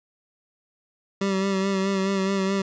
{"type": "tone with vibrato", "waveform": "25% pulse", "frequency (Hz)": 193.9, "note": "G3", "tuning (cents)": -19, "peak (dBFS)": -18, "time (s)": [1.21, 2.62], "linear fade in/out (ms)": 5, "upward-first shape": "sine", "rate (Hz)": 4.7, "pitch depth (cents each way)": 33, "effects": ["resampled to 16000 Hz", "9-bit"]}